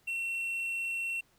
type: tone with quantisation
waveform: triangle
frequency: 2716 Hz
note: F7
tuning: 49 cents flat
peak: -30 dBFS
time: 0.07-1.21 s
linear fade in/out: 10 ms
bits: 10
effects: pink hiss -68 dBFS RMS until 1.38 s